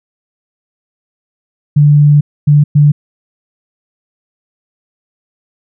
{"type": "tone bursts at uneven times", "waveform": "sine", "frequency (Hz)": 146.83, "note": "D3", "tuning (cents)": 0, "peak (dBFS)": -3, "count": 3, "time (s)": [[1.76, 2.21], [2.47, 2.64], [2.75, 2.92]], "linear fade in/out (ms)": 10, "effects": []}